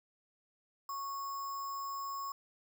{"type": "tone with sample-and-hold", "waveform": "sine", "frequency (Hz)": 1106, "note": "C#6", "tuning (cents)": -4, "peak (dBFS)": -37, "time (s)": [0.89, 2.32], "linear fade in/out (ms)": 2, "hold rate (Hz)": 6300, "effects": []}